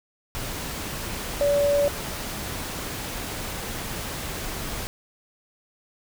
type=tone in noise; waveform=sine; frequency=573 Hz; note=D5; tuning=43 cents flat; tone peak=-18 dBFS; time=1.41-1.88 s; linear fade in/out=0 ms; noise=pink; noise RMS=-32 dBFS; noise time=0.35-4.87 s; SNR=+11 dB; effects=none